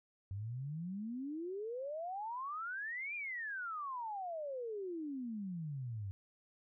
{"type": "exponential two-way sweep", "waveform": "sine", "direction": "up then down", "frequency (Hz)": [94, 2446, 94], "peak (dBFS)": -39, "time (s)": [0.31, 6.11], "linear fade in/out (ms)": 0, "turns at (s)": 3.15, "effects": []}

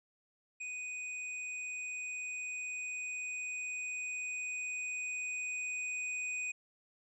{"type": "tone with level ramp", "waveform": "square", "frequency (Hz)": 2489, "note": "D#7", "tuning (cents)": 0, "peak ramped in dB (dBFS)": [-40, -36], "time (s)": [0.6, 6.52], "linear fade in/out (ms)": 10, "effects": ["resampled to 22050 Hz"]}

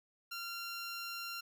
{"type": "tone", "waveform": "15% pulse", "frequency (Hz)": 1380, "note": "F6", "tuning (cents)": -21, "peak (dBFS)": -34, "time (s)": [0.31, 1.41], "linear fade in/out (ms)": 10, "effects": []}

